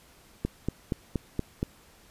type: click train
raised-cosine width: 3 ms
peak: -14 dBFS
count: 6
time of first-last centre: 0.45-1.629 s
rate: 4.24 Hz
effects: pink hiss -57 dBFS RMS until 2.1 s + resampled to 32000 Hz